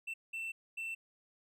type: tone bursts at uneven times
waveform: triangle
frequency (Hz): 2681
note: E7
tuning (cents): +29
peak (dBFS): -36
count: 3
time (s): 0.07-0.14 / 0.33-0.52 / 0.77-0.95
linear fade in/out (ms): 10
effects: none